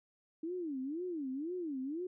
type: tone with vibrato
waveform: sine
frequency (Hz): 307.7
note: D#4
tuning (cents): -19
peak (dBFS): -36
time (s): 0.43-2.07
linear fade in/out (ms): 5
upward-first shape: sine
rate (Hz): 2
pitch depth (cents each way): 300
effects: none